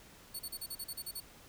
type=tone bursts; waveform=5% pulse; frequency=4435 Hz; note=C#8; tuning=in tune; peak=-32 dBFS; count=10; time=0.34-1.204 s; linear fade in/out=10 ms; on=54 ms; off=36 ms; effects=pink hiss -57 dBFS RMS until 1.48 s